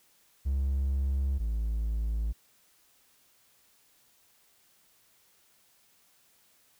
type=tone pair in turn; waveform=triangle; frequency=68 / 55.11 Hz; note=C#2 / A1; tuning=-33 / +3 cents; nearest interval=major third; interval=364 cents; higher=first; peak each=-23 / -25 dBFS; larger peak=first; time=0.45-1.39 / 1.39-2.33 s; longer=neither; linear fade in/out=20 ms; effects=tanh soft clip ceiling -19 dBFS + white hiss -65 dBFS RMS until 6.79 s